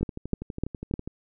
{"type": "two click trains", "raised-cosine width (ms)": 3, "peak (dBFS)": [-12, -21], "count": [4, 14], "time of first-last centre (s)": [[0.03, 0.939], [0.01, 1.076]], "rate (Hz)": [3.3, 12.2], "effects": []}